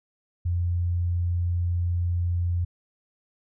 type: tone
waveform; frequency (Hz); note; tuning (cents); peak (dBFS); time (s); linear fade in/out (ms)
sine; 87.31; F2; 0; -22; 0.45-2.65; 10
effects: none